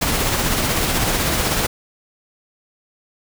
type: noise with tremolo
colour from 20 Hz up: pink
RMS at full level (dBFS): -18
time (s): 0.01-1.67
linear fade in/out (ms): 10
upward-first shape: sine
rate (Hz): 16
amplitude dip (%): 30
effects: none

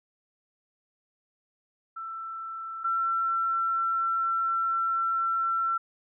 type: tone pair in turn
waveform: sine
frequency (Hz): 1334 / 1347.9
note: E6 / E6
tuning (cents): +20 / +38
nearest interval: unison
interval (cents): 18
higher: second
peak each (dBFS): -34 / -24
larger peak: second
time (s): 1.96-2.84 / 2.84-5.78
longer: second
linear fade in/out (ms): 10
effects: none

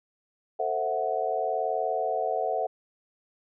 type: chord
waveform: sine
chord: F# half-diminished seventh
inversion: first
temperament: equal with one note detuned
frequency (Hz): 444.3 / 523.3 / 659.3 / 740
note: A4 / C5 / E5 / F#5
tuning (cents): +17 / 0 / 0 / 0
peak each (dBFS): -32 / -33 / -30 / -29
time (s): 0.59-2.67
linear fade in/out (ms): 10
effects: none

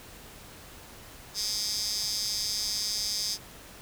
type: tone with high-pass filter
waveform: 15% pulse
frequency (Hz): 211.3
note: G#3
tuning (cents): +30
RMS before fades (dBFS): -31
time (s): 1.34-3.38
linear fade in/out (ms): 50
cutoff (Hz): 5200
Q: 5.4
effects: pink hiss -48 dBFS RMS until 3.81 s

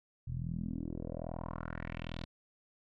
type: tone with low-pass filter sweep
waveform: 10% pulse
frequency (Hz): 41.17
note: E1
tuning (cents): -1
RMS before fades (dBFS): -40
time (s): 0.27-2.25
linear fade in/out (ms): 10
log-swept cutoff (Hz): 110 to 4200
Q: 3.4
effects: none

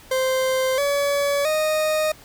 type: tone with pitch steps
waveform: 40% pulse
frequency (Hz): 521 / 568.2 / 619.6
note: C5 / C#5 / D#5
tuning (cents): -7 / +43 / -7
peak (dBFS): -18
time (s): 0.11-2.12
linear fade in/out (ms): 5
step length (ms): 670
effects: pink hiss -47 dBFS RMS until 2.24 s

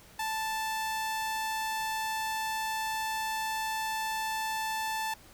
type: tone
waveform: sawtooth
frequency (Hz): 880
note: A5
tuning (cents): 0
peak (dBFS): -27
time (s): 0.19-5.14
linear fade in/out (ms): 5
effects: pink hiss -55 dBFS RMS until 5.33 s

